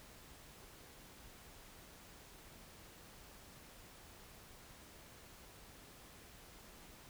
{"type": "silence", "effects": ["pink hiss -58 dBFS RMS until 7.09 s"]}